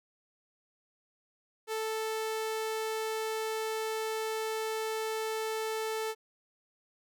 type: tone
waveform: sawtooth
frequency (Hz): 440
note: A4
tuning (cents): 0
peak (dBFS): -28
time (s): 1.67-6.15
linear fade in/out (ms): 50
effects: none